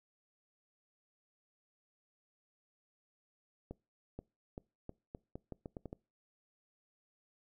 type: accelerating click train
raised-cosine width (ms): 2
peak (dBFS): -30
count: 11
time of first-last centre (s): 3.71-5.929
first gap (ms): 480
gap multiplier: 0.81
effects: noise-tail reverb RT60 0.3 s tail -24 dB re dry